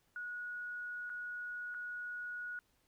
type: tone with dropouts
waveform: sine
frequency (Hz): 1457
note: F#6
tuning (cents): -27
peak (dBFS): -40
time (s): 0.16-2.59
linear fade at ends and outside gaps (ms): 1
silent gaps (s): 1.095-1.1 / 1.742-1.746
effects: pink hiss -75 dBFS RMS until 2.87 s